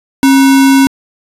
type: tone with sample-and-hold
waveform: sine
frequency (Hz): 270.6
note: C#4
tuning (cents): -42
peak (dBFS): -3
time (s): 0.23-0.87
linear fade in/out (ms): 0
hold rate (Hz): 1225
effects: resampled to 32000 Hz